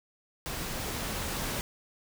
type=noise with level ramp; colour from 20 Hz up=pink; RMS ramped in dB=-36 to -33 dBFS; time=0.46-1.61 s; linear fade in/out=0 ms; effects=none